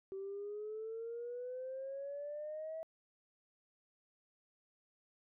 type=exponential sweep; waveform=sine; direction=up; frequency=383.5 to 651 Hz; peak=-40 dBFS; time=0.12-2.83 s; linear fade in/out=0 ms; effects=tanh soft clip ceiling -36 dBFS